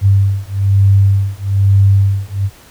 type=beating tone pair; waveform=sine; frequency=98 / 99.1 Hz; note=G2 / G2; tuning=0 / +19 cents; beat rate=1.1 Hz; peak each=-11 dBFS; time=0.01-2.5 s; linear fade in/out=50 ms; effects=pink hiss -42 dBFS RMS until 2.7 s